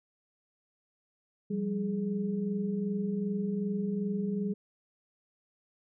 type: tone cluster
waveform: sine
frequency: 174.9 / 197.5 / 418.9 Hz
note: F3 / G3 / G#4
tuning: +3 / +13 / +15 cents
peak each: -38 / -30 / -37 dBFS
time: 1.5-4.54 s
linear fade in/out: 10 ms
effects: none